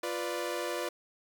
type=chord; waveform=sawtooth; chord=B diminished; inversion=second; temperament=equal; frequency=349.2 / 493.9 / 587.3 Hz; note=F4 / B4 / D5; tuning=0 / 0 / 0 cents; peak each=-33 dBFS; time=0.03-0.89 s; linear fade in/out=5 ms; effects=none